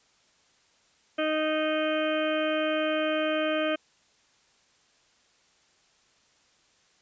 harmonic tone, 310.2 Hz, D#4, 5 cents flat, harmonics 1 / 2 / 4 / 5 / 6 / 7 / 8 / 9 / 10, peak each -30 / -27 / -35 / -35 / -44 / -42 / -37 / -46 / -37 dBFS, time 1.18-3.76 s, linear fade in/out 10 ms, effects white hiss -64 dBFS RMS until 7.01 s + resampled to 16000 Hz

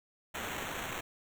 violet noise with sample-and-hold, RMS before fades -39 dBFS, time 0.34-1.01 s, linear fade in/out 10 ms, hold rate 4900 Hz, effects none

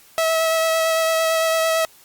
sawtooth tone with vibrato, 648 Hz, E5, 30 cents flat, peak -13 dBFS, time 0.18-1.85 s, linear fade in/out 0 ms, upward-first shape sine, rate 8.9 Hz, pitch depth 13 cents each way, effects white hiss -50 dBFS RMS until 2.04 s + Opus 48 kbps

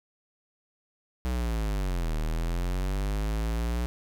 square linear two-way sweep, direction down then up, 64 to 38.07 to 60.5 Hz, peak -27 dBFS, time 1.25-3.86 s, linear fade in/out 0 ms, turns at 2.17 s, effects none

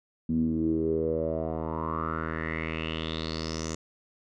10% pulse tone with low-pass filter sweep, 80.2 Hz, E2, 47 cents flat, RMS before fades -30 dBFS, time 0.29-3.75 s, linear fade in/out 5 ms, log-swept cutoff 220 to 6700 Hz, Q 6.5, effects none

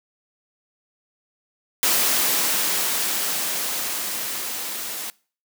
white noise with level ramp, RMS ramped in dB -19 to -31 dBFS, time 1.83-5.1 s, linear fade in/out 0 ms, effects noise-tail reverb RT60 0.4 s tail -23 dB re dry + high-pass 200 Hz 12 dB/octave

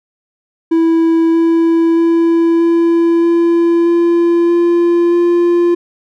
triangle tone with pitch steps, 328.8 / 331.3 / 333.8 / 336.3 / 338.8 / 341.4 / 344 / 346.5 Hz, E4 / E4 / E4 / E4 / E4 / F4 / F4 / F4, -4 / +9 / +22 / +35 / +48 / -39 / -26 / -14 cents, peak -6 dBFS, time 0.71-5.75 s, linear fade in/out 10 ms, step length 630 ms, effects none

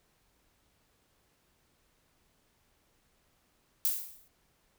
violet noise with exponential decay, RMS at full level -26 dBFS, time 3.85-4.28 s, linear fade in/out 0 ms, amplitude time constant 92 ms, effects pink hiss -71 dBFS RMS until 4.78 s

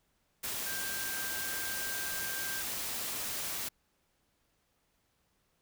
sine tone in noise, 1580 Hz, G6, 13 cents sharp, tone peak -40 dBFS, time 0.66-2.62 s, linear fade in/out 10 ms, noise white, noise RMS -37 dBFS, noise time 0.43-3.69 s, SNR -6 dB, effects pink hiss -75 dBFS RMS until 5.61 s

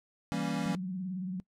square chord, E diminished seventh, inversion none, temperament equal, 164.81 / 196 / 233.1 / 277.2 Hz, E3 / G3 / Bb3 / Db4, 0 / 0 / 0 / 0 cents, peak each -37 dBFS, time 0.32-0.75 s, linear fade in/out 0 ms
sine tone with vibrato, 185 Hz, F#3, in tune, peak -33 dBFS, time 0.66-1.4 s, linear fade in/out 0 ms, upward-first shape sine, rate 18 Hz, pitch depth 71 cents each way
effects noise-tail reverb RT60 0.1 s tail -22 dB re dry + low-pass 9000 Hz 12 dB/octave

